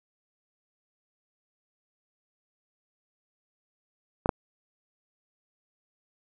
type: clicks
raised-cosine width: 1 ms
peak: -11 / -6 dBFS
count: 2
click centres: 4.259 / 4.292 s
effects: none